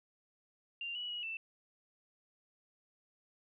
sine tone with pitch steps, 2784 / 2936 / 2906 / 2664 Hz, F7 / F#7 / F#7 / E7, -6 / -14 / -32 / +18 cents, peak -38 dBFS, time 0.81-1.37 s, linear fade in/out 2 ms, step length 140 ms, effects none

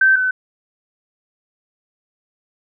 sine tone pair in turn, 1550 / 1513.7 Hz, G6 / F#6, -20 / +39 cents, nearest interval unison, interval 41 cents, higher first, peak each -9 / -15 dBFS, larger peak first, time 0.01-0.16 / 0.16-0.31 s, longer neither, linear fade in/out 5 ms, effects none

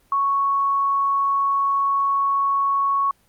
sine tone, 1108.7 Hz, C#6, in tune, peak -17 dBFS, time 0.12-3.11 s, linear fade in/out 2 ms, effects pink hiss -60 dBFS RMS until 3.28 s + Opus 24 kbps

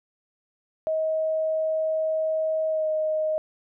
sine tone with pitch glide, 633 to 623.2 Hz, D#5 to D#5, +30 to +3 cents, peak -22 dBFS, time 0.87-3.38 s, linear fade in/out 0 ms, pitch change -27 cents, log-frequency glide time 2.69-2.88 s, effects none

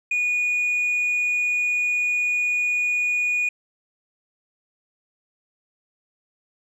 triangle tone with tanh clipping, 2456 Hz, D#7, 23 cents flat, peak -20 dBFS, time 0.11-3.49 s, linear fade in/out 5 ms, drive 6 dB, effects none

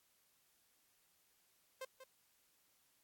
sawtooth tone with echo, 523.3 Hz, C5, in tune, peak -40 dBFS, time 1.81-1.85 s, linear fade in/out 5 ms, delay 190 ms, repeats 1, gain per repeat -10 dB, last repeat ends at 2.04 s, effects white hiss -75 dBFS RMS until 3.03 s + AAC 64 kbps

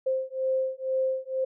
sine beating tone pair, 523.3 / 525.4 Hz, C5 / C5, 0 / +7 cents, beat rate 2.1 Hz, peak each -28 dBFS, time 0.06-1.45 s, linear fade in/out 10 ms, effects none

